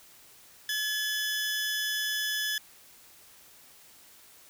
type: tone pair together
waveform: 20% pulse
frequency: 1711 / 3046 Hz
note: A6 / F#7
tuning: -49 / +50 cents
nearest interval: minor seventh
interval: 999 cents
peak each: -24 / -33 dBFS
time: 0.69-2.58 s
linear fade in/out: 2 ms
effects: white hiss -55 dBFS RMS until 4.49 s